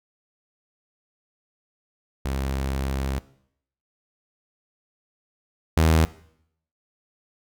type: tone pair in turn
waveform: sawtooth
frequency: 67.2 / 79.91 Hz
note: C2 / D#2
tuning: +47 / +47 cents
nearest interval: minor third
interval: 300 cents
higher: second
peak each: -21 / -12 dBFS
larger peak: second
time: 2.25-3.19 / 5.77-6.05 s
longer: first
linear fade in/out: 0 ms
effects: noise-tail reverb RT60 0.7 s tail -19 dB re dry